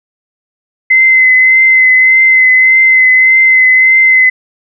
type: tone with vibrato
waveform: sine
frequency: 2052 Hz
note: C7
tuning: 34 cents flat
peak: -3 dBFS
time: 0.9-4.3 s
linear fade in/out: 10 ms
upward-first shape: triangle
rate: 1.7 Hz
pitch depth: 23 cents each way
effects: none